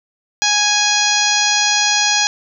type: harmonic tone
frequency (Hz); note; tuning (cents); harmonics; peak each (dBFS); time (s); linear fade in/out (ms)
830; G#5; -1; 1 / 2 / 3 / 4 / 5 / 6 / 7 / 8; -21 / -21 / -21 / -21 / -21 / -21 / -21 / -21; 0.42-2.27; 0
effects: none